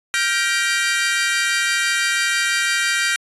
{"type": "chord", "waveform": "sawtooth", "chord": "G minor seventh", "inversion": "third", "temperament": "equal with one note detuned", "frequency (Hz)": [1396.9, 1568, 1895.1, 2349], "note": ["F6", "G6", "Bb6", "D7"], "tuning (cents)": [0, 0, 28, 0], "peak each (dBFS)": [-21, -18, -19, -20], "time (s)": [0.14, 3.16], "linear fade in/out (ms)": 0, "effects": ["resampled to 24000 Hz"]}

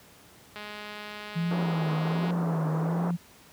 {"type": "click train", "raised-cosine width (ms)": 0.3, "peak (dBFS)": -24, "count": 366, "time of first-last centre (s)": [0.56, 2.306], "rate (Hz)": 209}
{"type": "tone with vibrato", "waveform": "sine", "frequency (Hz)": 165.3, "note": "E3", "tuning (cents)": 5, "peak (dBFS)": -25, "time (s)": [1.35, 3.17], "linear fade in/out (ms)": 20, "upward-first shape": "triangle", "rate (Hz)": 1.3, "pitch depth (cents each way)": 100}
{"type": "band-pass noise", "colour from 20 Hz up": "pink", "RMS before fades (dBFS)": -35, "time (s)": [1.51, 3.11], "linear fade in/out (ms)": 2, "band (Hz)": [260, 1200], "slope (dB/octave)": 24}
{"effects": ["pink hiss -54 dBFS RMS until 3.52 s", "high-pass 80 Hz 12 dB/octave"]}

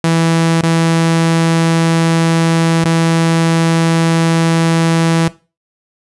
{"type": "tone with dropouts", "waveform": "sawtooth", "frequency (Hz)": 164.81, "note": "E3", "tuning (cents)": 0, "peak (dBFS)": -6, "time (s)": [0.04, 5.28], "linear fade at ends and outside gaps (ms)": 2, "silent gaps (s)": [[0.612, 0.632], [2.841, 2.853]], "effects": ["noise-tail reverb RT60 0.3 s tail -18 dB re dry", "resampled to 24000 Hz"]}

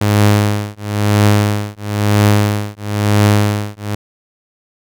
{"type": "tone with tremolo", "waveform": "sawtooth", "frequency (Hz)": 103.83, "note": "G#2", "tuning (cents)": 0, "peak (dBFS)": -3, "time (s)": [0.01, 3.95], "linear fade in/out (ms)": 5, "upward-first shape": "triangle", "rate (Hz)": 1, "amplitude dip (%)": 100, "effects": []}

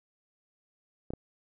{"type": "clicks", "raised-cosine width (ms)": 2, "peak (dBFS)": -23, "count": 2, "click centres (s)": [1.105, 1.136], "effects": []}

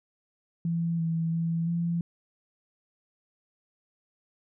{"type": "tone with pitch steps", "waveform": "sine", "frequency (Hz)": [167.7, 164.2, 166, 169.9], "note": ["E3", "E3", "E3", "F3"], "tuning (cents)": [30, -6, 12, -47], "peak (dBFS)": -25, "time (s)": [0.65, 2.01], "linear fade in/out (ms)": 2, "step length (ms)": 340, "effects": []}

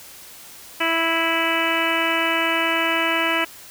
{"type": "harmonic tone with a mistuned harmonic", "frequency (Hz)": 329.6, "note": "E4", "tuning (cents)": 0, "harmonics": [1, 2, 3, 4, 5, 6, 7, 8, 9], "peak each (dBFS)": [-27, -27, -27, -27, -27, -27, -27, -27, -27], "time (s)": [0.8, 3.45], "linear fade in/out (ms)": 10, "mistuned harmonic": 8, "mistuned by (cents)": -23, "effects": ["white hiss -42 dBFS RMS until 3.7 s"]}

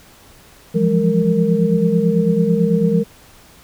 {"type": "tone cluster", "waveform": "sine", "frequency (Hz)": [168.5, 177.5, 206.9, 461.7], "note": ["E3", "F3", "G#3", "A#4"], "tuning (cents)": [38, 28, -6, -17], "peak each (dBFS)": -18, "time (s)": [0.74, 3.04], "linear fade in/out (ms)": 20, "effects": ["pink hiss -46 dBFS RMS until 3.63 s"]}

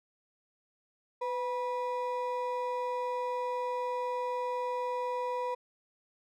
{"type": "ring-modulated tone", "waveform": "triangle", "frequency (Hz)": 737, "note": "F#5", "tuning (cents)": -7, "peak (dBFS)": -26, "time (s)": [1.21, 5.55], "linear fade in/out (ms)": 10, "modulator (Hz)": 236, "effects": []}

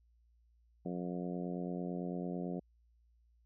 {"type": "harmonic tone", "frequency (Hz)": 89, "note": "F2", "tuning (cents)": 33, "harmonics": [2, 3, 4, 5, 6, 7, 8], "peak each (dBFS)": [-39, -43, -45, -47, -49, -50, -51], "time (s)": [0.85, 2.6], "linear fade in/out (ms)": 10, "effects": ["added 58 Hz sine -66 dBFS peak until 3.45 s"]}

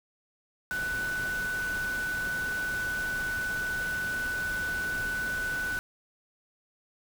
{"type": "tone in noise", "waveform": "sine", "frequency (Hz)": 1492, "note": "F#6", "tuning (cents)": 14, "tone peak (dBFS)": -29, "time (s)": [0.71, 5.79], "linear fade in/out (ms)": 0, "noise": "pink", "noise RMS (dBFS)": -40, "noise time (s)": [0.71, 5.79], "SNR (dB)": 8, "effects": []}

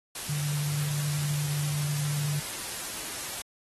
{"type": "tone in noise", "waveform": "sine", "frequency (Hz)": 146.83, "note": "D3", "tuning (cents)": 0, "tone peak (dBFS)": -27, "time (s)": [0.29, 2.4], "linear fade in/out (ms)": 5, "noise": "white", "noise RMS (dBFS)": -36, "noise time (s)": [0.15, 3.42], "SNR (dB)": 6, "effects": ["AAC 32 kbps"]}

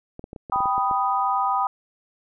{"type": "clicks", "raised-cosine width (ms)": 2, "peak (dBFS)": -23, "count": 10, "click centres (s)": [0.194, 0.241, 0.331, 0.362, 0.498, 0.56, 0.605, 0.657, 0.78, 0.912]}
{"type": "chord", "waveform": "sine", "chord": "G augmented", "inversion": "none", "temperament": "equal", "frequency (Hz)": [784, 987.8, 1244.5], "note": ["G5", "B5", "D#6"], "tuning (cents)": [0, 0, 0], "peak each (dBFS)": -24, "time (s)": [0.52, 1.67], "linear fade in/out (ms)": 2}
{"effects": []}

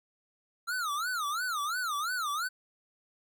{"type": "tone with vibrato", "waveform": "square", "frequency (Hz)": 1318.5, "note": "E6", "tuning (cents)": 0, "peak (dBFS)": -31, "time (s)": [0.67, 2.49], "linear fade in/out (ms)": 20, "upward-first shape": "sine", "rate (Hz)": 2.9, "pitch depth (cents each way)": 240, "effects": []}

